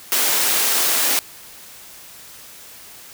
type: high-pass noise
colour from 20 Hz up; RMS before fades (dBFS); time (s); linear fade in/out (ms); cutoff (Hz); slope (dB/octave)
white; -18; 0.12-1.19; 0; 250; 24
effects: white hiss -41 dBFS RMS until 3.13 s